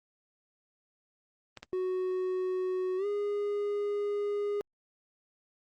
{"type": "clicks", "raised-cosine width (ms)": 0.2, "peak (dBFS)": -25, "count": 2, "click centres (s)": [1.573, 1.63]}
{"type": "tone with pitch glide", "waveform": "triangle", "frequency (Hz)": [370, 410.5], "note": ["F#4", "G#4"], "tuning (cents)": [0, -20], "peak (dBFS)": -27, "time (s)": [1.73, 4.61], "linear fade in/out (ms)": 0, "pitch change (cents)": 180, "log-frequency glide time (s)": [2.97, 3.06]}
{"effects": ["Opus 32 kbps"]}